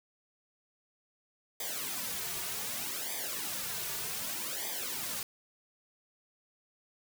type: noise with flanger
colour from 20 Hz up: white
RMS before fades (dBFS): -37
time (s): 1.6-5.23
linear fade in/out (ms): 2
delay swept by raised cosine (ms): 0.72 to 3.82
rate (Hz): 0.65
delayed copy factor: -0.85
effects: none